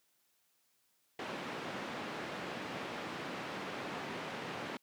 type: band-pass noise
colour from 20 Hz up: pink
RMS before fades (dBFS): -42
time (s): 1.19-4.77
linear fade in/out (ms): 2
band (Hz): 190 to 2800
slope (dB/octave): 12
effects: white hiss -75 dBFS RMS until 4.82 s + high-pass 100 Hz 12 dB/octave